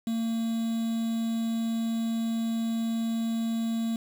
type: tone with quantisation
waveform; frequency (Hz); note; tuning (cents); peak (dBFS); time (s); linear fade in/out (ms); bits
triangle; 227.4; A#3; -43; -24; 0.07-3.96; 2; 7
effects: none